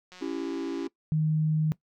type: click train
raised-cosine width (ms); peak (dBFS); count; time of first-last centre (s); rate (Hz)
0.2; -31; 137; 0.12-0.867; 182
type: chord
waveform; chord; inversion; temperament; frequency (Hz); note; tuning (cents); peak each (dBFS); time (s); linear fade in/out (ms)
triangle; C# diminished; none; equal with one note detuned; 277.2 / 334 / 392; C#4 / E4 / G4; 0 / +23 / 0; -31 / -31 / -35; 0.21-0.88; 10
type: tone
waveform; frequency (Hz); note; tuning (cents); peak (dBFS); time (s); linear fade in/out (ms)
sine; 155.56; D#3; 0; -22; 1.12-1.72; 0
effects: noise-tail reverb RT60 0.1 s tail -19 dB re dry